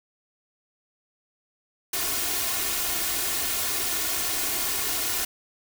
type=noise with comb filter; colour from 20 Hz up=white; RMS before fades=-27 dBFS; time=1.93-5.25 s; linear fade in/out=5 ms; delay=2.8 ms; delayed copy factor=+0.65; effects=none